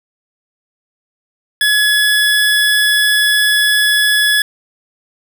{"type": "tone", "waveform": "25% pulse", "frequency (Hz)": 1697, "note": "G#6", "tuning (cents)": 37, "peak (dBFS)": -6, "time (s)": [1.61, 4.42], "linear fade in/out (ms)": 2, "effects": []}